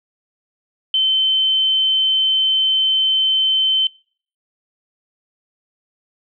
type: tone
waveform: sine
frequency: 3080 Hz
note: G7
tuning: 31 cents flat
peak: -13 dBFS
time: 0.94-3.87 s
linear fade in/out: 2 ms
effects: noise-tail reverb RT60 0.5 s tail -26 dB re dry